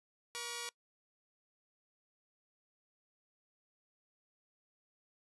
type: tone pair together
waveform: 5% pulse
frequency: 477.2 / 1135 Hz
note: A#4 / C#6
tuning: +41 / +41 cents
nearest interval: octave + minor third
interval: 1500 cents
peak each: -31 / -31 dBFS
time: 0.35-0.69 s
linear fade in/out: 0 ms
effects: noise-tail reverb RT60 0.1 s tail -23 dB re dry + resampled to 24000 Hz